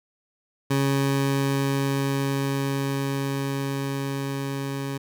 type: tone with level ramp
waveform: 20% pulse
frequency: 137.8 Hz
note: C#3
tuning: 10 cents flat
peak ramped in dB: -15 to -23 dBFS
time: 0.7-4.98 s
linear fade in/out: 10 ms
effects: none